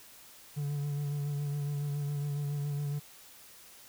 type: tone with vibrato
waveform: triangle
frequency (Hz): 144.5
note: D3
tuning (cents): -28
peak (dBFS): -29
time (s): 0.56-3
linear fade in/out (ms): 20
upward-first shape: sine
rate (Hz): 7.2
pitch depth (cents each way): 29
effects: white hiss -54 dBFS RMS until 3.88 s